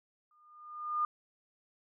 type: tone with exponential growth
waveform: sine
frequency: 1214 Hz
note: D#6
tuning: 43 cents flat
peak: -26 dBFS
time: 0.31-1.05 s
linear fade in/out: 2 ms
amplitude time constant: 160 ms
effects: none